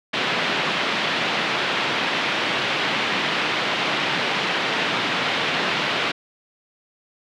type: band-pass noise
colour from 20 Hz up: white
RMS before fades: -23 dBFS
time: 0.13-6.12 s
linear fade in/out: 10 ms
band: 140 to 3400 Hz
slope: 24 dB/octave
effects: none

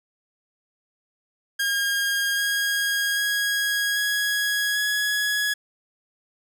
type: tone with pitch steps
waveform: sawtooth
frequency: 1622 / 1636.1 / 1650.4 / 1664.7 / 1679.2 Hz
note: G#6 / G#6 / G#6 / G#6 / G#6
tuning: -41 / -26 / -11 / +4 / +19 cents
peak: -18 dBFS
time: 1.59-5.54 s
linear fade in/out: 10 ms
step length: 790 ms
effects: none

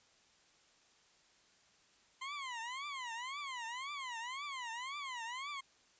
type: tone with vibrato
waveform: 20% pulse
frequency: 1030 Hz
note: C6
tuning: 28 cents flat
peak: -36 dBFS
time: 2.21-5.61 s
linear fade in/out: 10 ms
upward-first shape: triangle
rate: 1.9 Hz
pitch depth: 250 cents each way
effects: white hiss -68 dBFS RMS until 5.99 s + resampled to 16000 Hz

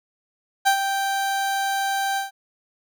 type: tone with ADSR envelope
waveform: 30% pulse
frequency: 784 Hz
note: G5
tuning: in tune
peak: -11 dBFS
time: 0.65-2.31 s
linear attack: 23 ms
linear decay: 88 ms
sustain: -8 dB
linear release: 140 ms
effects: none

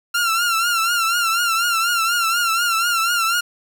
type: tone with vibrato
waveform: sawtooth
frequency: 1375 Hz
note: F6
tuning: 27 cents flat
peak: -13 dBFS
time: 0.14-3.41 s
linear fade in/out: 10 ms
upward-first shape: triangle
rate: 4.1 Hz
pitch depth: 87 cents each way
effects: 7-bit

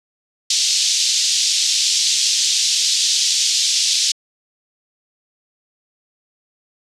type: band-pass noise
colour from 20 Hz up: white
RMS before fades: -17 dBFS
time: 0.5-4.12 s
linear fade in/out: 5 ms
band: 3400 to 6600 Hz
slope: 24 dB/octave
effects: low-pass 10000 Hz 12 dB/octave

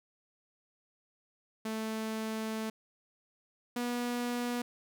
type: tone pair in turn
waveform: sawtooth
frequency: 220 / 242.5 Hz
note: A3 / B3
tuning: 0 / -31 cents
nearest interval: major second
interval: 169 cents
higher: second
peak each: -30 / -28 dBFS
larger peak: second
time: 1.65-2.7 / 3.76-4.62 s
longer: first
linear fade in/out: 5 ms
effects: none

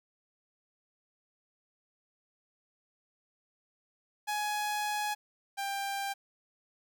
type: tone pair in turn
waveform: sawtooth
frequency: 838 / 792.4 Hz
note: G#5 / G5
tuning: +15 / +18 cents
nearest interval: minor second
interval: 97 cents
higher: first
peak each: -27 / -29 dBFS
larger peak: first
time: 4.27-5.15 / 5.57-6.14 s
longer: first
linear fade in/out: 20 ms
effects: 11-bit

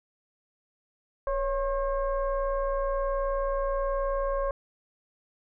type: tone with frequency modulation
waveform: sine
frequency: 554.4 Hz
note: C#5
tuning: in tune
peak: -25 dBFS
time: 1.27-4.51 s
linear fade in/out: 2 ms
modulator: 525 Hz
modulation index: 0.95
effects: none

